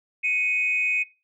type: tone pair together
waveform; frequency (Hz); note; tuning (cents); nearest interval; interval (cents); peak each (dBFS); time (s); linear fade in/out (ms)
sine; 2201 / 2509; C#7 / D#7; -13 / +14; major second; 227; -26 / -21; 0.23-1.04; 20
effects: noise-tail reverb RT60 0.3 s tail -21 dB re dry + tanh soft clip ceiling -14 dBFS